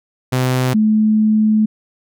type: tone pair in turn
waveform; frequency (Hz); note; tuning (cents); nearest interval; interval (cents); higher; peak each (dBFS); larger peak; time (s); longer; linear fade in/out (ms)
sawtooth / sine; 128 / 215.7; C3 / A3; -38 / -34; major sixth; 904; second; -10; neither; 0.32-0.74 / 0.74-1.66; second; 10
effects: none